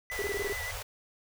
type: tone with vibrato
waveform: triangle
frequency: 1984 Hz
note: B6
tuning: 7 cents sharp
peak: -34 dBFS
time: 0.1-0.71 s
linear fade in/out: 0 ms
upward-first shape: sine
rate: 7.1 Hz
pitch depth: 28 cents each way
type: band-stop noise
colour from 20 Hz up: pink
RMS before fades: -39 dBFS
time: 0.11-0.83 s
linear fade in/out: 10 ms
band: 110 to 440 Hz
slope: 96 dB/octave
type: tone bursts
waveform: sine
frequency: 405.8 Hz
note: G#4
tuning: 40 cents flat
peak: -30 dBFS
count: 7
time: 0.19-0.525 s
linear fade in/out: 0 ms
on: 29 ms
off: 22 ms
effects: none